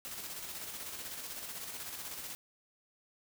white noise with tremolo, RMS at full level -42 dBFS, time 0.05-2.35 s, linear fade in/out 0 ms, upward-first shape square, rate 16 Hz, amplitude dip 35%, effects none

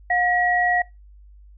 sine tone pair together, 715.8 / 1913 Hz, F5 / A#6, +42 / +44 cents, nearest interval octave + perfect fourth, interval 1702 cents, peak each -20 dBFS, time 0.1-0.82 s, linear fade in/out 5 ms, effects noise-tail reverb RT60 0.2 s tail -22 dB re dry + added 50 Hz sine -44 dBFS peak until 1.57 s

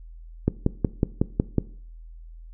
click train, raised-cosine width 3 ms, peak -6 dBFS, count 7, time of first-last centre 0.48-1.583 s, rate 5.44 Hz, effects noise-tail reverb RT60 0.5 s tail -19 dB re dry + added 41 Hz sine -40 dBFS peak until 2.53 s

